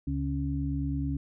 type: harmonic tone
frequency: 69.3 Hz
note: C#2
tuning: in tune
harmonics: 1 / 2 / 4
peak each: -32 / -32 / -32 dBFS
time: 0.07-1.17 s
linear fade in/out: 5 ms
effects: none

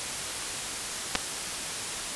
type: clicks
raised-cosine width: 0.2 ms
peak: -6 dBFS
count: 2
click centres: 1.152 / 1.156 s
effects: white hiss -33 dBFS RMS until 2.15 s + resampled to 24000 Hz

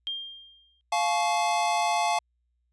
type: tone with exponential decay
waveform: sine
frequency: 3200 Hz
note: G7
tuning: 35 cents sharp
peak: -27 dBFS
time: 0.07-0.81 s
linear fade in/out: 0 ms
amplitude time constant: 160 ms
type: chord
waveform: square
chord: F augmented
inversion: none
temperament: equal with one note detuned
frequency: 698.5 / 858.4 / 1108.7 Hz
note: F5 / A5 / C#6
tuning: 0 / -43 / 0 cents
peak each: -27 / -27 / -33 dBFS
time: 0.92-2.19 s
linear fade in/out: 5 ms
effects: added 60 Hz sine -70 dBFS peak until 2.72 s + resampled to 22050 Hz

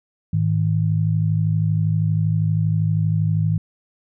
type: tone pair together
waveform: sine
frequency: 105.6 / 158.22 Hz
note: G#2 / D#3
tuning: +29 / +29 cents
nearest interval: perfect fifth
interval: 700 cents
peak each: -19 dBFS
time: 0.33-3.58 s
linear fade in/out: 5 ms
effects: none

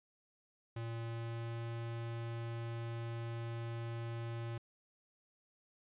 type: tone with pitch glide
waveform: square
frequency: 115.4 to 116.14 Hz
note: A#2 to A#2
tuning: -17 to -6 cents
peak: -40 dBFS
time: 0.76-4.58 s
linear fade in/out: 5 ms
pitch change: +11 cents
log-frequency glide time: 1.02-1.63 s
effects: resampled to 8000 Hz

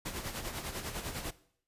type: noise with tremolo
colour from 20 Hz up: pink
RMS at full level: -37 dBFS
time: 0.05-1.31 s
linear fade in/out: 10 ms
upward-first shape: sine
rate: 10 Hz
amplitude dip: 60%
effects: noise-tail reverb RT60 0.6 s tail -18 dB re dry + resampled to 32000 Hz

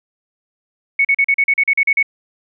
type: tone bursts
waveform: sine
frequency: 2217 Hz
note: C#7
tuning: in tune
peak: -10 dBFS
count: 11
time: 0.99-2.028 s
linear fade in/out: 5 ms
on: 58 ms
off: 40 ms
effects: none

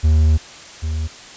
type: tone pair in turn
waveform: triangle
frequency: 77.78 / 78.64 Hz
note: D#2 / D#2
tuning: 0 / +19 cents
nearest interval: unison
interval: 19 cents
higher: second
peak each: -8 / -17 dBFS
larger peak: first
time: 0.03-0.38 / 0.82-1.08 s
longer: first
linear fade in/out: 20 ms
effects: white hiss -38 dBFS RMS until 1.36 s + resampled to 16000 Hz

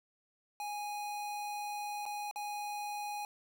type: tone with dropouts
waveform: square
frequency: 828 Hz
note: G#5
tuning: 5 cents flat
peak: -38 dBFS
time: 0.6-3.25 s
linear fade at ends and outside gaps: 1 ms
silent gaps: 2.055-2.062 / 2.312-2.359 s
effects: none

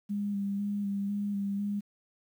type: tone with vibrato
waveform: sine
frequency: 201.6 Hz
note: G3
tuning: 49 cents sharp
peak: -29 dBFS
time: 0.09-1.81 s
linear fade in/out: 20 ms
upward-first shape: square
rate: 2 Hz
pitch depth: 19 cents each way
effects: 10-bit

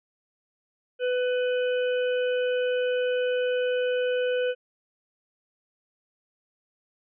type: harmonic tone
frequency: 499 Hz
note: B4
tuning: 18 cents sharp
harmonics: 1 / 3 / 5 / 6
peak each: -23 / -34 / -40 / -39 dBFS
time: 0.99-4.55 s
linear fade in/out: 50 ms
effects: none

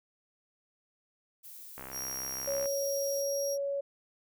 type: noise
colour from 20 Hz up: violet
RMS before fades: -48 dBFS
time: 1.43-3.23 s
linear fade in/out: 20 ms
type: click train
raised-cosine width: 0.5 ms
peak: -28 dBFS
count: 59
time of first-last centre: 1.78-2.657 s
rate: 66.1 Hz
type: tone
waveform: 30% pulse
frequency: 5640 Hz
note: F8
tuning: 16 cents sharp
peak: -32 dBFS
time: 1.91-3.58 s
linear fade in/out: 50 ms
type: tone with pitch glide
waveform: sine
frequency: 556 to 559.9 Hz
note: C#5 to C#5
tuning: +5 to +17 cents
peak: -30 dBFS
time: 2.47-3.81 s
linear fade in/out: 10 ms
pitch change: +12 cents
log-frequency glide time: 3.07-3.45 s
effects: none

